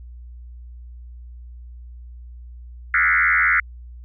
sine tone with frequency modulation, 1735 Hz, A6, 25 cents flat, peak -14 dBFS, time 2.94-3.6 s, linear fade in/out 2 ms, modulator 85.2 Hz, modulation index 4.8, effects added 60 Hz sine -36 dBFS peak until 4.04 s

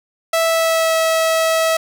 sawtooth tone with pitch glide, 657 to 648.3 Hz, E5 to E5, -6 to -29 cents, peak -10 dBFS, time 0.33-1.77 s, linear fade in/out 5 ms, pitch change -23 cents, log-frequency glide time 0.45-0.95 s, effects none

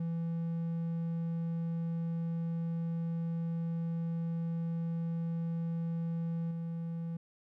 triangle tone with level steps, 166.6 Hz, E3, 19 cents sharp, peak -30 / -33 dBFS, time 0-7.17 s, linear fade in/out 5 ms, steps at 6.51 s, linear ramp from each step 2 ms, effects none

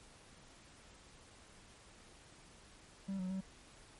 triangle tone with pitch steps, 194.3 / 184.6 / 190.4 Hz, G3 / F#3 / F#3, -15 / -4 / +50 cents, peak -35 dBFS, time 3.08-3.41 s, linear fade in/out 10 ms, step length 110 ms, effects pink hiss -60 dBFS RMS until 3.99 s + MP3 48 kbps

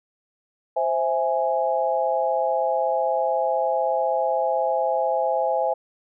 sine chord, C augmented, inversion none, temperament equal, 523.3 / 659.3 / 830.6 Hz, C5 / E5 / G#5, 0 / 0 / 0 cents, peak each -24 dBFS, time 0.76-5.74 s, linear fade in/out 10 ms, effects none

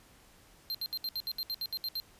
square tone bursts, 4164 Hz, C8, 9 cents flat, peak -33 dBFS, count 12, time 0.7-2 s, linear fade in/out 0 ms, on 46 ms, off 68 ms, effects pink hiss -60 dBFS RMS until 2.19 s + resampled to 32000 Hz

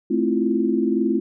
sine chord, F major seventh, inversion first, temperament just, 218.3 / 261.9 / 327.4 / 349.2 Hz, A3 / C4 / E4 / F4, -13 / +2 / -12 / 0 cents, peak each -23 dBFS, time 0.1-1.2 s, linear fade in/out 10 ms, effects none

